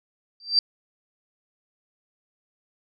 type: tone with exponential growth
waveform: sine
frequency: 4689 Hz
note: D8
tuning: 4 cents flat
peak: -12 dBFS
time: 0.4-0.59 s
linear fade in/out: 2 ms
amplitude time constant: 41 ms
effects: none